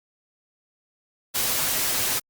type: noise with comb filter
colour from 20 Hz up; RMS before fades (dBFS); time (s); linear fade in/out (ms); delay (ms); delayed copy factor
white; -24; 1.34-2.2; 20; 7.9; +0.5
effects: Opus 48 kbps